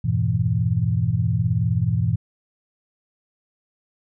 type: tone cluster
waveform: sine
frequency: 84.7 / 100.9 / 119.9 / 164.8 Hz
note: E2 / G#2 / A#2 / E3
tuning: +48 / -49 / +49 / 0 cents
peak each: -30 / -23 / -21 / -24 dBFS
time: 0.04-2.16 s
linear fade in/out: 10 ms
effects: none